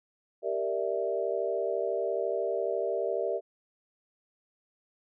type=chord; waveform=sine; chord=E half-diminished seventh; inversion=first; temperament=equal; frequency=392 / 466.2 / 587.3 / 659.3 Hz; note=G4 / Bb4 / D5 / E5; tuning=0 / 0 / 0 / 0 cents; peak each=-33 dBFS; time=0.42-3.41 s; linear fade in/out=50 ms; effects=none